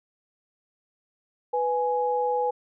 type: tone pair together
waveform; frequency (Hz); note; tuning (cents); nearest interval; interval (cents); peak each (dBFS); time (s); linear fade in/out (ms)
sine; 495.1 / 834.6; B4 / G#5; +4 / +8; major sixth; 904; -25; 1.53-2.51; 10
effects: none